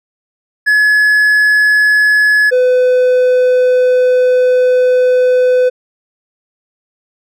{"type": "tone pair in turn", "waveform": "triangle", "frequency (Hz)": [1700, 503.4], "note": ["G#6", "B4"], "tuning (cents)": [40, 33], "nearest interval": "octave + major sixth", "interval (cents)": 2107, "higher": "first", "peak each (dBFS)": -5, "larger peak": "neither", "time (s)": [[0.66, 2.51], [2.51, 5.7]], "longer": "second", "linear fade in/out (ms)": 20, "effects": []}